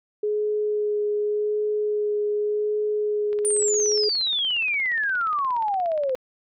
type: tone with vibrato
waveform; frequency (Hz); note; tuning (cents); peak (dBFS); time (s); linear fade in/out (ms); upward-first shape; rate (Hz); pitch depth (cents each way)
sine; 419.5; G#4; +17; -21; 0.23-4.09; 5; sine; 0.87; 11
type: click train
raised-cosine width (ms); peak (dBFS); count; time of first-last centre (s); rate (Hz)
0.3; -27; 49; 3.33-6.154; 17
type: exponential sweep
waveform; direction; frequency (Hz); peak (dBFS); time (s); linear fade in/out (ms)
sine; down; 9397 to 503; -21; 3.45-6.15; 0
effects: none